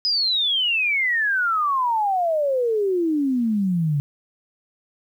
sine exponential sweep, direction down, 5060 to 140 Hz, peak -18 dBFS, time 0.05-4 s, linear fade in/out 0 ms, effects 9-bit

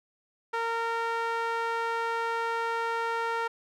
sawtooth tone with band-pass filter, 460 Hz, A#4, 23 cents flat, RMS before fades -30 dBFS, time 0.53-3.48 s, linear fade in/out 10 ms, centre 1200 Hz, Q 1.4, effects none

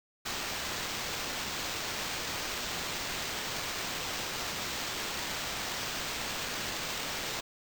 violet noise with sample-and-hold, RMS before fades -36 dBFS, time 0.25-7.41 s, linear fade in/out 10 ms, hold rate 11025 Hz, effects none

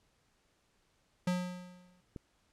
square tone with exponential decay, 180 Hz, F#3, 47 cents flat, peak -28 dBFS, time 1.27-2.01 s, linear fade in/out 5 ms, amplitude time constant 160 ms
click, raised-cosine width 3 ms, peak -30 dBFS, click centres 2.162 s
effects pink hiss -73 dBFS RMS until 2.52 s + low-pass 9000 Hz 12 dB/octave

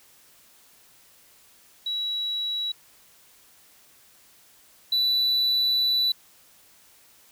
sine tone pair in turn, 3900 / 3966 Hz, B7 / B7, -23 / +7 cents, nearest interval unison, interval 30 cents, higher second, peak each -25 / -17 dBFS, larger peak second, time 1.86-2.72 / 4.92-6.12 s, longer second, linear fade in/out 5 ms, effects tanh soft clip ceiling -19 dBFS + white hiss -56 dBFS RMS until 7.31 s

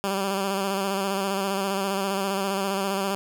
10% pulse tone with vibrato, 195.4 Hz, G3, 5 cents flat, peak -16 dBFS, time 0.04-3.15 s, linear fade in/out 0 ms, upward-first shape square, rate 15 Hz, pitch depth 31 cents each way, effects none

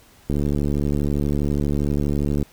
click train, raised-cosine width 3 ms, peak -10 dBFS, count 155, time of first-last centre 0.3-2.427 s, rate 72.4 Hz, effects pink hiss -52 dBFS RMS until 2.52 s

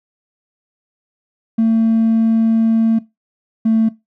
triangle tone pair in turn, 225.1 / 222.9 Hz, A3 / A3, +40 / +23 cents, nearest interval unison, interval 17 cents, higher first, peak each -7 dBFS, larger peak neither, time 1.58-2.99 / 3.65-3.89 s, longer first, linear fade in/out 10 ms, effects noise-tail reverb RT60 0.2 s tail -21 dB re dry + tanh soft clip ceiling -7 dBFS

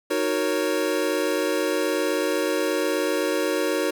square chord, D# minor seventh, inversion none, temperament equal, 311.1 / 370 / 466.2 / 554.4 Hz, D#4 / F#4 / A#4 / C#5, 0 / 0 / 0 / 0 cents, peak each -28 dBFS, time 0.1-3.91 s, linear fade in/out 10 ms, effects none

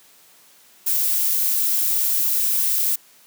violet noise, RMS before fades -20 dBFS, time 0.86-2.96 s, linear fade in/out 10 ms, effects white hiss -52 dBFS RMS until 3.26 s + high-pass 150 Hz 12 dB/octave

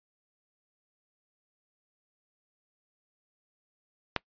click, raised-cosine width 0.3 ms, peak -10 dBFS, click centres 4.163 s, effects noise-tail reverb RT60 0.1 s tail -23 dB re dry + resampled to 11025 Hz

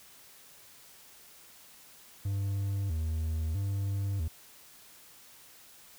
triangle tone with vibrato, 88.8 Hz, F2, 29 cents sharp, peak -27 dBFS, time 2.25-4.28 s, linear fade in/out 5 ms, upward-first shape square, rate 0.77 Hz, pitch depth 190 cents each way, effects white hiss -55 dBFS RMS until 5.98 s

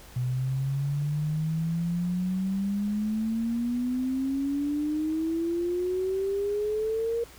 sine exponential sweep, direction up, 123.47 to 470 Hz, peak -25 dBFS, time 0.16-7.24 s, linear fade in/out 5 ms, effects added 60 Hz sine -51 dBFS peak until 7.38 s + pink hiss -50 dBFS RMS until 7.38 s

